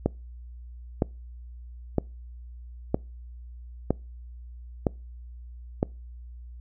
click train, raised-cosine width 2 ms, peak -8 dBFS, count 7, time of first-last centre 0.06-5.829 s, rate 1.04 Hz, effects noise-tail reverb RT60 0.3 s tail -26 dB re dry + added 60 Hz sine -40 dBFS peak until 6.6 s

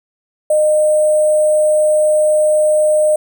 sine tone with sample-and-hold, 612 Hz, D#5, 29 cents flat, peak -9 dBFS, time 0.5-3.16 s, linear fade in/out 5 ms, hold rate 8820 Hz, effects none

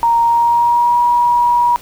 sine tone with pitch glide, 932.3 to 960.7 Hz, A#5 to B5, 0 to -48 cents, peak -9 dBFS, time 0.03-1.76 s, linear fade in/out 0 ms, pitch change +52 cents, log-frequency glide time 0.23-0.97 s, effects pink hiss -38 dBFS RMS until 1.81 s

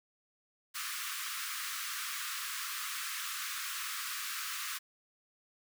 pink high-pass noise, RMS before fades -39 dBFS, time 0.74-4.79 s, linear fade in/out 20 ms, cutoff 1100 Hz, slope 96 dB/octave, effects none

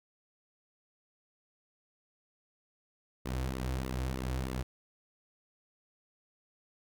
sawtooth tone with flanger, 64.4 Hz, C2, 27 cents flat, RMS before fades -35 dBFS, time 3.25-4.63 s, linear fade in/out 10 ms, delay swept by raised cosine 1.2 to 5.1 ms, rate 3.2 Hz, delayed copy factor -0.65, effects none

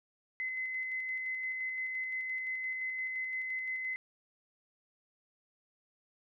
sine tone with tremolo, 2042 Hz, C7, 43 cents flat, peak -33 dBFS, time 0.4-3.96 s, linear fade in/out 0 ms, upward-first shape square, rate 5.8 Hz, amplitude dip 25%, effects none

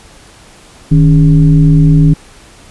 sine tone with frequency modulation, 154.8 Hz, D#3, 9 cents flat, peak -3 dBFS, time 0.91-2.14 s, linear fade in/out 10 ms, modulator 126 Hz, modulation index 0.73, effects pink hiss -39 dBFS RMS until 2.7 s + resampled to 24000 Hz

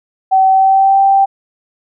sine tone with pitch glide, 764 to 783.2 Hz, G5 to G5, -45 to -2 cents, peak -6 dBFS, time 0.31-1.26 s, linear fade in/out 20 ms, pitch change +43 cents, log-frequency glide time 0.49-1 s, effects none

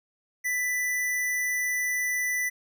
square tone, 1986 Hz, B6, 9 cents sharp, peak -26 dBFS, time 0.44-2.5 s, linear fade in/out 20 ms, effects none

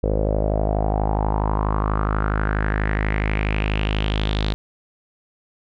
sawtooth tone with low-pass filter sweep, 52.2 Hz, G#1, 10 cents sharp, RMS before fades -21 dBFS, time 0.03-4.54 s, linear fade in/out 0 ms, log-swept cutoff 500 to 3900 Hz, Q 4.8, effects none

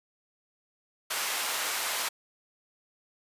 pink high-pass noise, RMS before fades -31 dBFS, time 1.1-2.09 s, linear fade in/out 10 ms, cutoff 920 Hz, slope 12 dB/octave, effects resampled to 32000 Hz

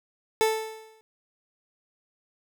30% pulse tone with exponential decay, 440 Hz, A4, in tune, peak -15 dBFS, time 0.41-1.01 s, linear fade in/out 0 ms, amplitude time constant 130 ms, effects none

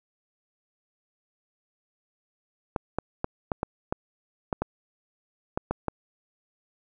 clicks, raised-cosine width 1 ms, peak -12 dBFS, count 11, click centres 2.762 / 2.986 / 3.244 / 3.518 / 3.631 / 3.925 / 4.528 / 4.62 / 5.575 / 5.71 / 5.883 s, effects none

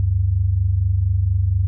sine tone pair together, 72.5 / 96.78 Hz, D2 / G2, -22 / -22 cents, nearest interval perfect fourth, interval 500 cents, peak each -21 / -16 dBFS, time 0-1.67 s, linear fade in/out 0 ms, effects none

